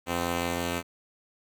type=tone pair together; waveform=5% pulse; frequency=86.23 / 258.4 Hz; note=F2 / C4; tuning=-21 / -21 cents; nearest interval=octave + perfect fifth; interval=1900 cents; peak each=-18 / -22 dBFS; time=0.06-0.83 s; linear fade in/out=50 ms; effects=none